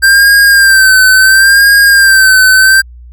square tone with vibrato, 1573 Hz, G6, 6 cents sharp, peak -3 dBFS, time 0.02-2.82 s, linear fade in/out 20 ms, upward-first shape sine, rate 0.72 Hz, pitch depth 60 cents each way, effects added 60 Hz sine -29 dBFS peak until 3.12 s

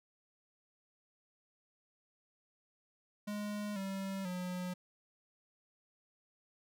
square tone with pitch steps, 207.7 / 193.79 / 180.81 Hz, G#3 / G3 / F#3, 0 / -20 / -40 cents, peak -38 dBFS, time 3.27-4.74 s, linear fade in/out 10 ms, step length 490 ms, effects none

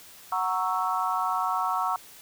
sine chord, F# dominant seventh, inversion none, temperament equal, 740 / 932.3 / 1108.7 / 1318.5 Hz, F#5 / A#5 / C#6 / E6, 0 / 0 / 0 / 0 cents, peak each -30 / -30 / -29 / -30 dBFS, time 0.32-1.96 s, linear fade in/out 2 ms, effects white hiss -49 dBFS RMS until 2.21 s

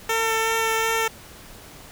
10% pulse tone with vibrato, 449.1 Hz, A4, 35 cents sharp, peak -12 dBFS, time 0.09-1.08 s, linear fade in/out 5 ms, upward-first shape sine, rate 2.7 Hz, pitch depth 10 cents each way, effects pink hiss -44 dBFS RMS until 1.91 s

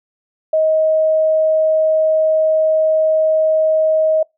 sine tone, 630 Hz, D#5, 21 cents sharp, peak -11 dBFS, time 0.53-4.23 s, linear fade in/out 5 ms, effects noise-tail reverb RT60 0.2 s tail -26 dB re dry

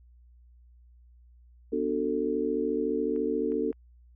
sine chord, B minor seventh, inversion none, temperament just, 246.9 / 296.3 / 370.4 / 444.5 Hz, B3 / D4 / F#4 / A4, 0 / +15 / +2 / +18 cents, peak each -33 / -31 / -33 / -29 dBFS, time 1.72-3.72 s, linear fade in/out 10 ms
clicks, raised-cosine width 0.5 ms, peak -38 dBFS, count 3, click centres 3.162 / 3.52 / 3.728 s
effects added 60 Hz sine -53 dBFS peak until 4.15 s

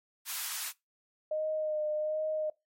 white high-pass noise, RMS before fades -36 dBFS, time 0.25-0.73 s, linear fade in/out 50 ms, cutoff 910 Hz, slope 24 dB/octave
sine tone with vibrato, 615 Hz, D#5, 20 cents flat, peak -29 dBFS, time 1.31-2.5 s, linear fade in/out 5 ms, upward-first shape sine, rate 1.3 Hz, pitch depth 23 cents each way
effects noise-tail reverb RT60 0.2 s tail -22 dB re dry + MP3 64 kbps

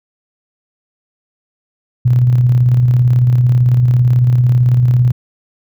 sine tone with tremolo, 123.47 Hz, B2, in tune, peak -6 dBFS, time 2.05-5.12 s, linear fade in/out 10 ms, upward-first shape square, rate 18 Hz, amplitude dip 30%, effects none

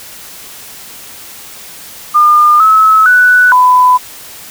sine tone with pitch steps, 1208 / 1293 / 1485 / 1001 Hz, D6 / E6 / F#6 / B5, +48 / -34 / +6 / +23 cents, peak -3 dBFS, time 2.14-3.98 s, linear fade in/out 20 ms, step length 460 ms, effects white hiss -31 dBFS RMS until 4.5 s

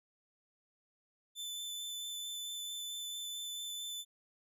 sawtooth tone with vibrato, 3520 Hz, A7, in tune, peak -37 dBFS, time 1.35-4.05 s, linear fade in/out 50 ms, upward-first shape sine, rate 4.5 Hz, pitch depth 9 cents each way, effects none

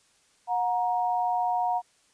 sine tone pair together, 725.2 / 939 Hz, F#5 / A#5, -35 / +12 cents, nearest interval major third, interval 447 cents, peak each -25 / -28 dBFS, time 0.47-1.82 s, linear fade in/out 50 ms, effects white hiss -64 dBFS RMS until 2.13 s + resampled to 22050 Hz

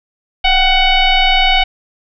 sine tone with frequency modulation, 1500 Hz, F#6, 23 cents sharp, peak -8 dBFS, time 0.44-1.64 s, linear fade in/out 10 ms, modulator 740 Hz, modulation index 2.7, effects none

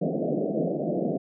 pink band-pass noise, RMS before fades -27 dBFS, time 0.01-1.18 s, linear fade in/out 10 ms, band 150 to 690 Hz, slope 96 dB/octave, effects none

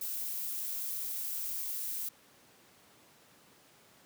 violet noise, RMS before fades -37 dBFS, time 0.01-2.09 s, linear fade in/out 5 ms, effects pink hiss -61 dBFS RMS until 4.05 s + high-pass 150 Hz 12 dB/octave

